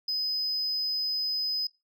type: tone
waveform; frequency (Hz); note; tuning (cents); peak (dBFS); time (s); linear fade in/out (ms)
sine; 5030; D#8; +18; -25; 0.08-1.67; 5
effects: noise-tail reverb RT60 0.2 s tail -18 dB re dry + tanh soft clip ceiling -25 dBFS